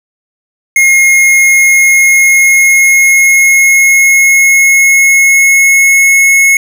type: tone with pitch glide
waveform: square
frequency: 2148 to 2181 Hz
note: C7 to C#7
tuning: +45 to -29 cents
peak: -4 dBFS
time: 0.76-6.57 s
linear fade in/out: 2 ms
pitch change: +26 cents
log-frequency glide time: 1.17-6.13 s
effects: none